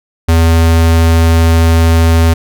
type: tone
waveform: square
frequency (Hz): 82.41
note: E2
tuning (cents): 0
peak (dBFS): -6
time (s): 0.28-2.34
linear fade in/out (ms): 10
effects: none